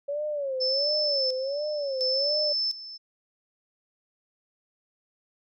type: tone with vibrato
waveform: sine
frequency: 558 Hz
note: C#5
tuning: 11 cents sharp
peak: -27 dBFS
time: 0.08-2.53 s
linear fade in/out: 10 ms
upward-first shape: sine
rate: 1.4 Hz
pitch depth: 140 cents each way
type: tone with tremolo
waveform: sine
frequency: 5274 Hz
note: E8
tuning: in tune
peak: -24 dBFS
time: 0.6-2.98 s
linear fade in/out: 20 ms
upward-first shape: square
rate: 0.71 Hz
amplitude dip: 80%
effects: none